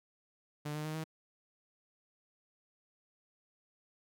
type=tone with pitch steps; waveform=sawtooth; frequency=148.8 / 152.01 / 155.3 / 158.65 Hz; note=D3 / D#3 / D#3 / D#3; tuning=+23 / -40 / -3 / +34 cents; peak=-33 dBFS; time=0.65-1.042 s; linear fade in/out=10 ms; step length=98 ms; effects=none